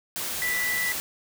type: tone in noise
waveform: sine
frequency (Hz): 1975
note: B6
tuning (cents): 0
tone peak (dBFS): -25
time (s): 0.42-0.92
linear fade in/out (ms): 0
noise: white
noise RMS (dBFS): -31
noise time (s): 0.16-1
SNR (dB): +3
effects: none